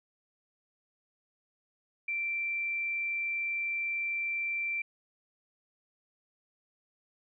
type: tone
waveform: sine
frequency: 2349 Hz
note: D7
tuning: in tune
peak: -30 dBFS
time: 2.08-4.82 s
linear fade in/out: 5 ms
effects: none